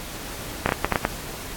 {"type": "clicks", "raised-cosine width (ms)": 0.5, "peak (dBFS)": -3, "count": 7, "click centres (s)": [0.66, 0.691, 0.722, 0.846, 0.923, 0.958, 1.051], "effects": ["pink hiss -35 dBFS RMS until 1.56 s", "AAC 64 kbps"]}